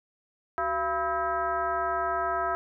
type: tone with frequency modulation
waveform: sine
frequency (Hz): 987.8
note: B5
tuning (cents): 0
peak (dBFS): -25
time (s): 0.58-2.55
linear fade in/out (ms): 0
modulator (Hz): 306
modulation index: 1.7
effects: none